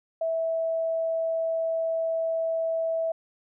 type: tone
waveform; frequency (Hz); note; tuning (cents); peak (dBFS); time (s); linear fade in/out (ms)
sine; 654; E5; -14; -24; 0.21-3.12; 5
effects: none